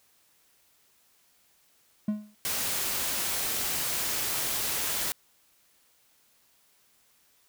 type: tone with exponential decay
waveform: triangle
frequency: 210.7 Hz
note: G#3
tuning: 25 cents sharp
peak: -20 dBFS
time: 2.08-2.35 s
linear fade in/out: 5 ms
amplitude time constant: 57 ms
type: noise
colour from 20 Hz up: white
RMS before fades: -30 dBFS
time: 2.45-5.12 s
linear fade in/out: 0 ms
effects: white hiss -65 dBFS RMS until 7.48 s